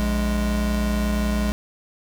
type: tone pair together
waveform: square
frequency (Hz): 58.96 / 207.7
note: A#1 / G#3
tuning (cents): +20 / 0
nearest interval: octave + minor seventh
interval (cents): 2180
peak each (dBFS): -23 / -24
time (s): 0-1.52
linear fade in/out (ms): 0
effects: none